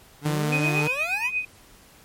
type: exponential sweep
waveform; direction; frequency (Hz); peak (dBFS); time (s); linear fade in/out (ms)
25% pulse; up; 138.59 to 1077; -27; 0.21-1.31; 50
type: tone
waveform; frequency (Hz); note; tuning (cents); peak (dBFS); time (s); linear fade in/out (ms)
sawtooth; 150; D3; +37; -19; 0.25-0.88; 10
type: tone with tremolo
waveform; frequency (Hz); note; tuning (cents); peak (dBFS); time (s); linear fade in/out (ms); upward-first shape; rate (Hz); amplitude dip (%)
sine; 2500; D#7; +8; -20; 0.52-1.45; 5; triangle; 8.5; 80
effects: pink hiss -52 dBFS RMS until 2.04 s + MP3 64 kbps